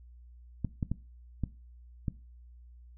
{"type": "clicks", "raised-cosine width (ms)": 5, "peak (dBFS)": -18, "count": 5, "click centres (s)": [0.647, 0.828, 0.916, 1.437, 2.082], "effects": ["noise-tail reverb RT60 0.3 s tail -18 dB re dry", "added 60 Hz sine -50 dBFS peak until 2.97 s"]}